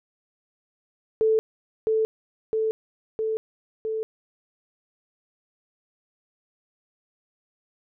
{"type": "tone with echo", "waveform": "sine", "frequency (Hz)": 440, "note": "A4", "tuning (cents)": 0, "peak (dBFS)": -17, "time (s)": [1.21, 1.39], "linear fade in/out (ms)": 0, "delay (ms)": 660, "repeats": 4, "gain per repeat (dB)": -2, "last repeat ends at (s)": 4.03, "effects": []}